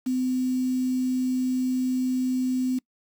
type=tone with quantisation; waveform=sine; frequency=255.4 Hz; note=C4; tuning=42 cents flat; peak=-22 dBFS; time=0.06-2.79 s; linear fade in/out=10 ms; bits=7; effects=noise-tail reverb RT60 0.1 s tail -24 dB re dry